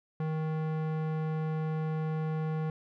square tone with low-pass filter, 157.1 Hz, D#3, 17 cents sharp, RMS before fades -32 dBFS, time 0.2-2.7 s, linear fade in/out 2 ms, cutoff 1500 Hz, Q 0.61, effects none

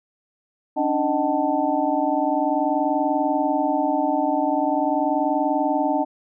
sine tone cluster, 281.6 / 302 / 619 / 756 / 881 Hz, C#4 / D4 / D#5 / F#5 / A5, +27 / +48 / -9 / +37 / +2 cents, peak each -25 dBFS, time 0.76-6.05 s, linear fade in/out 20 ms, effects none

